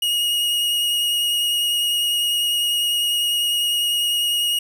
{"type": "tone with vibrato", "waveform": "45% pulse", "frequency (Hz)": 2877, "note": "F#7", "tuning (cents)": -49, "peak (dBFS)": -18, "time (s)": [0.02, 4.59], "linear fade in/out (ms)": 5, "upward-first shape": "triangle", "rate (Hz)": 10, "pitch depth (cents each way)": 17, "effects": []}